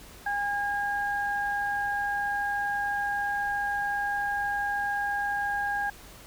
sine tone pair together, 813 / 1627 Hz, G#5 / G#6, -37 / -36 cents, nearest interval octave, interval 1201 cents, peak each -29 / -29 dBFS, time 0.26-5.9 s, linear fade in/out 5 ms, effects added 50 Hz sine -52 dBFS peak until 6.26 s + pink hiss -49 dBFS RMS until 6.26 s

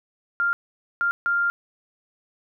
sine tone bursts at uneven times, 1396.9 Hz, F6, in tune, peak -19 dBFS, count 3, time 0.4-0.53 / 1.01-1.11 / 1.26-1.5 s, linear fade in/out 0 ms, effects none

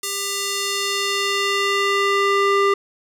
square tone with band-pass filter sweep, 398.1 Hz, G4, 27 cents sharp, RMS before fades -20 dBFS, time 0.03-2.74 s, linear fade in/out 5 ms, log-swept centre 8600 to 1100 Hz, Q 0.8, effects none

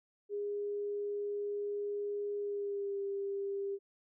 sine tone with pitch glide, 409.5 to 397.2 Hz, G#4 to G4, -24 to +23 cents, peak -34 dBFS, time 0.29-3.79 s, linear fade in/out 50 ms, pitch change -53 cents, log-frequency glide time 2.38-3.01 s, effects none

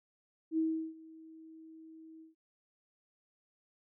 sine tone with ADSR envelope, 320.7 Hz, E4, 48 cents flat, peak -27 dBFS, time 0.51-2.35 s, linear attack 67 ms, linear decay 360 ms, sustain -23 dB, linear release 140 ms, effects none

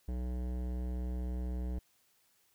sine tone with hard clipping, 61.74 Hz, B1, in tune, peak -36 dBFS, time 0.08-1.79 s, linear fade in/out 5 ms, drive 16 dB, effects white hiss -71 dBFS RMS until 2.54 s

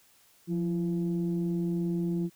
sine tone pair together, 174.61 / 337.9 Hz, F3 / E4, 0 / +43 cents, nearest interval major seventh, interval 1143 cents, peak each -27 / -31 dBFS, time 0.47-2.3 s, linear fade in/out 50 ms, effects tanh soft clip ceiling -21 dBFS + white hiss -62 dBFS RMS until 2.35 s

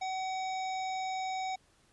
harmonic tone, 755 Hz, F#5, 35 cents sharp, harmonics 1 / 3 / 5 / 7 / 9, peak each -33 / -43 / -47 / -50 / -52 dBFS, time 0.01-1.56 s, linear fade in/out 10 ms, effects pink hiss -67 dBFS RMS until 1.92 s + resampled to 24000 Hz

